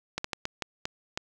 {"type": "slowing click train", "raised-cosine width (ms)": 0.2, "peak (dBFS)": -13, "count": 7, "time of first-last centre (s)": [0.18, 1.175], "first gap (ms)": 64, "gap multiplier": 1.38, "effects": []}